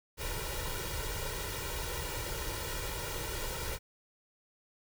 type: noise with comb filter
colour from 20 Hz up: pink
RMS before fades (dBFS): -37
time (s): 0.17-3.79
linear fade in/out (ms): 50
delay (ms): 2.1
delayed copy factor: +0.8
effects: none